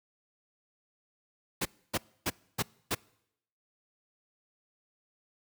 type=noise bursts; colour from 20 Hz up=pink; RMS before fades=-29 dBFS; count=5; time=1.61-2.95 s; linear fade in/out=10 ms; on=44 ms; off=280 ms; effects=noise-tail reverb RT60 0.8 s tail -25 dB re dry + high-pass 80 Hz 12 dB/octave